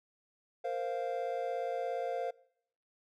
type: chord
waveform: triangle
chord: Bb suspended second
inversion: none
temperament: equal with one note detuned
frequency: 466.2 / 523.3 / 696.4 Hz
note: Bb4 / C5 / F5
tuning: 0 / 0 / -5 cents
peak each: -37 / -35 / -35 dBFS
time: 0.64-2.31 s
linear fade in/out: 10 ms
effects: noise-tail reverb RT60 0.7 s tail -23 dB re dry